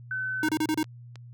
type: tone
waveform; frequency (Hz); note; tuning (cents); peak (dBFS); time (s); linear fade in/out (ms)
sine; 1518; F#6; +44; -28; 0.11-0.49; 2
type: tone bursts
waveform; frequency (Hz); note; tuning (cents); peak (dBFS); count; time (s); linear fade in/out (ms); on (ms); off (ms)
square; 311; D#4; -1; -24; 5; 0.43-0.83; 2; 56; 30
type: clicks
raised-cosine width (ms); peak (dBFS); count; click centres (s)
0.2; -28; 3; 0.69 / 0.842 / 1.157
effects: added 120 Hz sine -43 dBFS peak until 1.33 s